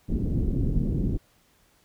pink low-pass noise, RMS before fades -25 dBFS, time 0.08-1.18 s, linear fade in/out 20 ms, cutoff 320 Hz, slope 24 dB/octave, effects pink hiss -63 dBFS RMS until 1.84 s

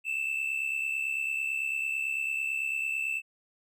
triangle tone pair together, 2631 / 2700 Hz, E7 / E7, -4 / +41 cents, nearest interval unison, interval 45 cents, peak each -28 / -34 dBFS, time 0.04-3.22 s, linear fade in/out 50 ms, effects none

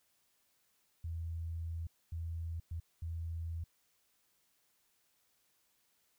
sine tone bursts at uneven times, 82.8 Hz, E2, 8 cents sharp, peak -37 dBFS, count 4, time 1.04-1.87 / 2.12-2.6 / 2.71-2.8 / 3.02-3.64 s, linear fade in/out 5 ms, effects white hiss -75 dBFS RMS until 6.18 s

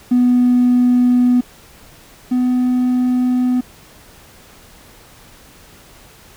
triangle tone pair in turn, 246.9 / 250.3 Hz, B3 / B3, 0 / +23 cents, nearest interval unison, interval 23 cents, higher second, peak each -6 / -10 dBFS, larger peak first, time 0.11-1.41 / 2.31-3.61 s, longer neither, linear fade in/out 10 ms, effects tanh soft clip ceiling -6 dBFS + pink hiss -44 dBFS RMS until 6.36 s

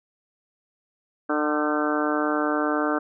harmonic tone with a mistuned harmonic, 150.1 Hz, D3, 38 cents sharp, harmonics 2 / 3 / 4 / 5 / 6 / 7 / 8 / 9 / 10, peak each -25 / -30 / -29 / -32 / -35 / -35 / -31 / -31 / -31 dBFS, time 1.29-2.99 s, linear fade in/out 10 ms, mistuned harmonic 10, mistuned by +40 cents, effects none

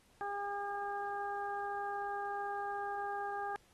harmonic tone, 404.2 Hz, G#4, 47 cents flat, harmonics 1 / 2 / 3 / 4, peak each -44 / -38 / -45 / -45 dBFS, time 0.21-3.56 s, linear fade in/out 0 ms, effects pink hiss -68 dBFS RMS until 3.73 s + AAC 32 kbps

